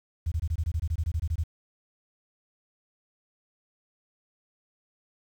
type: tone bursts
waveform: sine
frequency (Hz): 80.9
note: E2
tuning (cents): -32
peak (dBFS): -24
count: 15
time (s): 0.26-1.438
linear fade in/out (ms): 10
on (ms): 58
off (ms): 22
effects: 9-bit